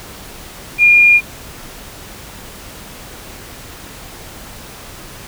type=tone; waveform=sine; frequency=2417 Hz; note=D7; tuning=49 cents sharp; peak=-5 dBFS; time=0.78-1.21 s; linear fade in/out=50 ms; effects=pink hiss -34 dBFS RMS until 5.27 s